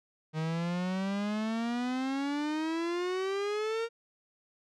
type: exponential sweep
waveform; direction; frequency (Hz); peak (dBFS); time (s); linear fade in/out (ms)
45% pulse; up; 155.2 to 466.2; -30; 0.33-3.89; 50
effects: low-pass 5000 Hz 12 dB/octave